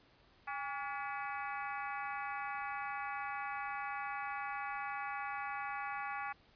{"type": "harmonic tone with a mistuned harmonic", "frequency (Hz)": 284.5, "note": "C#4", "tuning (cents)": 45, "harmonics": [3, 4, 5, 6, 7, 8, 9], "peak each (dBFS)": [-42, -44, -46, -48, -49, -50, -51], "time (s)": [0.47, 6.33], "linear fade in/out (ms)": 10, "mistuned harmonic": 3, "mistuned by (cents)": -79, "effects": ["pink hiss -66 dBFS RMS until 6.55 s", "resampled to 11025 Hz"]}